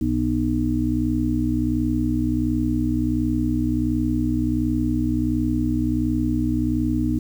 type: harmonic tone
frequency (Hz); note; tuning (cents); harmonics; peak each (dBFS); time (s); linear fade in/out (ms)
61.4; B1; -9; 1 / 2 / 4 / 5; -26 / -27 / -23 / -23; 0.01-7.19; 5
effects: 8-bit